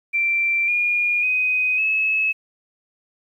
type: tone with pitch steps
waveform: sine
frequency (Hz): 2352 / 2428 / 2506 / 2587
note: D7 / D#7 / D#7 / E7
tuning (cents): +2 / -43 / +12 / -33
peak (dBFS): -17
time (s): 0.13-2.33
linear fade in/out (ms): 20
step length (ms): 550
effects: 9-bit